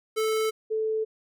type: tone pair in turn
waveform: square / sine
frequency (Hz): 438 / 438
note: A4 / A4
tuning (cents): -8 / -8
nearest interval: unison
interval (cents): 0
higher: neither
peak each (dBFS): -24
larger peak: neither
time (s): 0.16-0.51 / 0.7-1.05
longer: neither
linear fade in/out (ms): 20
effects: none